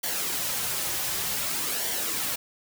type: noise with flanger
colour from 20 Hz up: white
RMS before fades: -29 dBFS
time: 0.03-2.36 s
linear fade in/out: 10 ms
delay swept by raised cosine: 0.77 to 4.47 ms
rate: 0.54 Hz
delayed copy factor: -0.5
effects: none